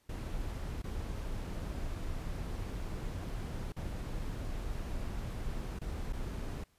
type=noise with dropouts; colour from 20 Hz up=brown; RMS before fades=-38 dBFS; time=0.09-6.64 s; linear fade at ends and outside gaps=5 ms; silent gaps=0.821-0.839 / 3.723-3.764 / 5.79-5.814 / 6.126-6.131 s; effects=pink hiss -71 dBFS RMS until 6.78 s + resampled to 32000 Hz